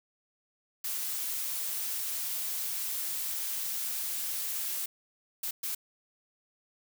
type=noise bursts at uneven times; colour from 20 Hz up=blue; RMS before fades=-34 dBFS; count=3; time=0.84-4.86 / 5.43-5.51 / 5.63-5.75 s; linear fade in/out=5 ms; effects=none